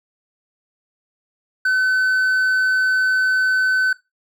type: tone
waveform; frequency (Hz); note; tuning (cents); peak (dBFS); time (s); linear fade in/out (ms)
triangle; 1517; F#6; +43; -13; 1.65-3.93; 5
effects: noise-tail reverb RT60 0.2 s tail -17 dB re dry